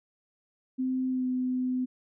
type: tone with pitch glide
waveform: sine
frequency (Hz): 258.3 to 254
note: C4 to B3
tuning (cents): -22 to +49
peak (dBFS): -26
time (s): 0.78-1.86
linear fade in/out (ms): 20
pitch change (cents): -29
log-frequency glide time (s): 1.09-1.26
effects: none